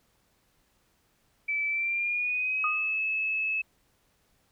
sine tone with pitch glide, 2313 to 2596 Hz, D7 to E7, -27 to -27 cents, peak -26 dBFS, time 1.48-3.62 s, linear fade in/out 10 ms, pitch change +200 cents, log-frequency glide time 1.68-2.78 s
sine tone with exponential decay, 1235 Hz, D#6, 13 cents flat, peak -24 dBFS, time 2.64-2.99 s, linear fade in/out 2 ms, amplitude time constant 76 ms
effects pink hiss -69 dBFS RMS until 4.51 s

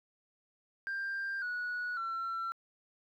sine tone with pitch steps, 1588 / 1464.6 / 1350.9 Hz, G6 / F#6 / E6, +22 / -18 / +42 cents, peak -32 dBFS, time 0.87-2.52 s, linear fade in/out 0 ms, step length 550 ms, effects tanh soft clip ceiling -32 dBFS + 12-bit

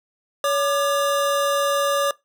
square tone pair together, 564 / 1195.1 Hz, C#5 / D6, +30 / +30 cents, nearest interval octave + minor second, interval 1300 cents, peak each -21 / -23 dBFS, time 0.44-2.11 s, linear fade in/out 2 ms, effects noise-tail reverb RT60 0.2 s tail -22 dB re dry

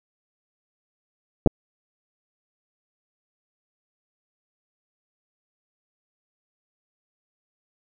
clicks, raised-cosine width 2 ms, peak -3 dBFS, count 2, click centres 1.462 / 1.473 s, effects none

